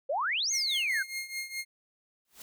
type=exponential two-way sweep; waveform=sine; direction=up then down; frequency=510 to 6700 to 1483 Hz; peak=-27 dBFS; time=0.09-1.03 s; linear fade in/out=10 ms; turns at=0.51 s
type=tone with tremolo; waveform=sawtooth; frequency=2133 Hz; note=C7; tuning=33 cents sharp; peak=-28 dBFS; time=0.5-1.65 s; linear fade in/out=50 ms; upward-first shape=triangle; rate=4.8 Hz; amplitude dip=85%
type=noise with exponential growth; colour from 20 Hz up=white; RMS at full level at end=-43 dBFS; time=2.25-2.42 s; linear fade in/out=1 ms; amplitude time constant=35 ms
effects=none